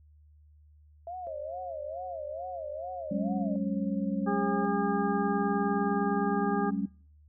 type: tone with vibrato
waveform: sine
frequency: 659.3 Hz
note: E5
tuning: in tune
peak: -36 dBFS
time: 1.07-3.56 s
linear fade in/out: 2 ms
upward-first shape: sine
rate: 2.3 Hz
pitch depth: 200 cents each way
type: tone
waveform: sine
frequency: 541 Hz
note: C#5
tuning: 42 cents flat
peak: -39 dBFS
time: 1.27-4.65 s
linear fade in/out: 0 ms
type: chord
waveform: sine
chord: F# suspended second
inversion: none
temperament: equal with one note detuned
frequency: 188.12 / 207.7 / 277.2 Hz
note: F#3 / G#3 / C#4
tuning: +29 / 0 / 0 cents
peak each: -32 / -31 / -34 dBFS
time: 3.11-6.86 s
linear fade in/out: 5 ms
type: harmonic tone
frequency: 404.9 Hz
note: G#4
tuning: 44 cents flat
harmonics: 1 / 2 / 3 / 4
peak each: -32 / -32 / -36 / -40 dBFS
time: 4.26-6.71 s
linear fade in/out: 20 ms
effects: noise-tail reverb RT60 0.5 s tail -23 dB re dry + added 75 Hz sine -55 dBFS peak until 7.28 s